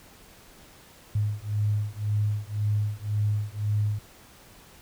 sine beating tone pair, 103.83 / 105.73 Hz, G#2 / G#2, 0 / +31 cents, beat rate 1.9 Hz, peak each -27 dBFS, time 1.15-3.99 s, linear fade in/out 5 ms, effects pink hiss -52 dBFS RMS until 4.81 s

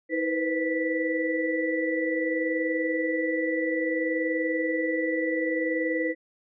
sine tone cluster, 320.6 / 486.4 / 507 / 1966 Hz, E4 / B4 / B4 / B6, -48 / -26 / +45 / -8 cents, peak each -28 / -34 / -29 / -30 dBFS, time 0.09-6.15 s, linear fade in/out 50 ms, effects none

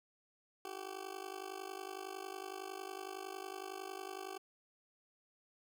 20% pulse tone with amplitude modulation, 382.8 Hz, G4, 41 cents flat, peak -35 dBFS, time 0.65-4.38 s, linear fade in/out 2 ms, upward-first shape sine, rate 50.9 Hz, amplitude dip 90%, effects none

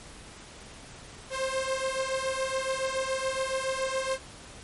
sawtooth beating tone pair, 525 / 532.1 Hz, C5 / C5, +6 / +29 cents, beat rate 7.1 Hz, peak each -27 dBFS, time 1.3-4.19 s, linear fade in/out 50 ms, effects pink hiss -47 dBFS RMS until 4.63 s + MP3 48 kbps

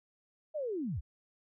sine linear sweep, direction down, 638 to 49.47 Hz, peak -33 dBFS, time 0.54-1.01 s, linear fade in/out 20 ms, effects none

